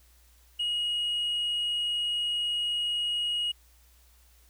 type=tone with tanh clipping; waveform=sine; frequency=2889 Hz; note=F#7; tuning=42 cents flat; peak=-27 dBFS; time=0.59-3.52 s; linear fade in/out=10 ms; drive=1 dB; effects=added 60 Hz sine -58 dBFS peak until 4.49 s + white hiss -63 dBFS RMS until 4.49 s